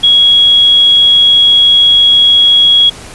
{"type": "tone", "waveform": "sine", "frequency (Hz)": 3322, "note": "G#7", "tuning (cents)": 0, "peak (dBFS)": -3, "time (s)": [0.03, 2.9], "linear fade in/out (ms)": 10, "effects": ["pink hiss -30 dBFS RMS until 3.14 s", "resampled to 24000 Hz"]}